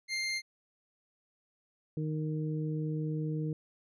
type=tone; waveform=25% pulse; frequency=2105 Hz; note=C7; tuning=10 cents sharp; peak=-28 dBFS; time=0.08-0.42 s; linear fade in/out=50 ms
type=harmonic tone; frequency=154.7 Hz; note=D#3; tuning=10 cents flat; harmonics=1 / 2 / 3; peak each=-32 / -38 / -42 dBFS; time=1.97-3.53 s; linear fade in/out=2 ms
effects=resampled to 24000 Hz